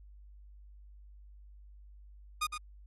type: tone with echo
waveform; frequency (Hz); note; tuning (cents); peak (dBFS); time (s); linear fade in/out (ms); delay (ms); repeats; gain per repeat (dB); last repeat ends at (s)
sawtooth; 1228; D#6; -23; -26; 2.41-2.47; 10; 110; 1; -7; 2.58
effects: added 50 Hz sine -51 dBFS peak until 2.86 s + AAC 32 kbps